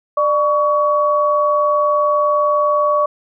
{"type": "tone pair together", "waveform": "sine", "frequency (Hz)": [595.4, 1125], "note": ["D5", "C#6"], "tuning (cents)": [24, 25], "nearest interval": "major seventh", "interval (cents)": 1101, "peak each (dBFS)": -15, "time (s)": [0.17, 3.06], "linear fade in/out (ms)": 5, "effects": []}